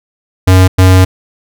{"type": "tone bursts at uneven times", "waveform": "square", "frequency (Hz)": 93, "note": "F#2", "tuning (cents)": 9, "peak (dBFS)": -3, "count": 2, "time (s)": [[0.47, 0.68], [0.78, 1.05]], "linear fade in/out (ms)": 10, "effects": []}